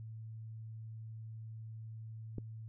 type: click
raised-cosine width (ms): 3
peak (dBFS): -27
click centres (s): 2.383
effects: noise-tail reverb RT60 0.1 s tail -24 dB re dry + added 111 Hz sine -44 dBFS peak until 2.68 s